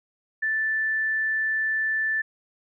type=tone; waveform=sine; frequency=1760 Hz; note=A6; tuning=in tune; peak=-22 dBFS; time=0.42-2.22 s; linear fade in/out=10 ms; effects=none